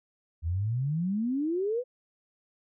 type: exponential sweep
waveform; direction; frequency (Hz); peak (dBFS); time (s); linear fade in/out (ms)
sine; up; 77.78 to 515; -26; 0.42-1.84; 50
effects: none